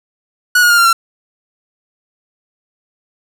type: tone with pitch steps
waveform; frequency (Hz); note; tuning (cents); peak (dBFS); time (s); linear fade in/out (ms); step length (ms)
45% pulse; 1465 / 1437.3 / 1410.2 / 1383.6 / 1357.5; F#6 / F6 / F6 / F6 / F6; -18 / +49 / +16 / -17 / -50; -7; 0.55-0.93; 5; 76
effects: none